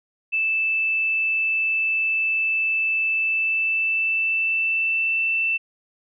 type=tone with pitch glide; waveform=sine; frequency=2637 to 2666 Hz; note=E7 to E7; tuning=0 to +19 cents; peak=-19 dBFS; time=0.32-5.58 s; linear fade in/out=20 ms; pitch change=+19 cents; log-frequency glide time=3.11-5.23 s; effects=none